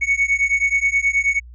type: beating tone pair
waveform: triangle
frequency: 2217 / 2226.4 Hz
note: C#7 / C#7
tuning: 0 / +7 cents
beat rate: 9.4 Hz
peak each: -17 / -17 dBFS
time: 0.01-1.4 s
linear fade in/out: 20 ms
effects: added 60 Hz sine -37 dBFS peak until 1.54 s + resampled to 16000 Hz